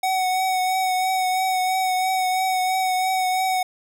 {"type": "tone with vibrato", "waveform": "square", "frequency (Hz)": 747, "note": "F#5", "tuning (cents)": 16, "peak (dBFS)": -20, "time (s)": [0.03, 3.63], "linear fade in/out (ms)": 5, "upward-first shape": "triangle", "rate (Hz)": 3, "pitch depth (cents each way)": 26, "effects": []}